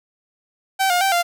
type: tone with pitch steps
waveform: sawtooth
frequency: 771 / 712 / 777 / 695 Hz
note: G5 / F5 / G5 / F5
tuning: -29 / +33 / -16 / -9 cents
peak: -12 dBFS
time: 0.79-1.23 s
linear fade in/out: 20 ms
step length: 110 ms
effects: none